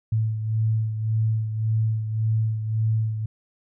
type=beating tone pair; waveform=sine; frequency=110 / 111.8 Hz; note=A2 / A2; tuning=0 / +28 cents; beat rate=1.8 Hz; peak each=-21 / -29 dBFS; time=0.12-3.26 s; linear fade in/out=5 ms; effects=none